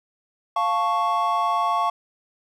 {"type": "chord", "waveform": "triangle", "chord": "F augmented", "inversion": "none", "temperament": "equal", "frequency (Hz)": [698.5, 880, 1108.7], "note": ["F5", "A5", "C#6"], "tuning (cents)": [0, 0, 0], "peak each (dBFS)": [-23, -24, -20], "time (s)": [0.56, 1.9], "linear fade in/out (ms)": 5, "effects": []}